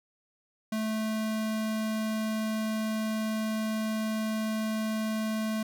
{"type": "tone", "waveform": "square", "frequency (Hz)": 218.3, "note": "A3", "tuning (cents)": -13, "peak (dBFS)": -29, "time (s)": [0.72, 5.63], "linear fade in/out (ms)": 5, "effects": []}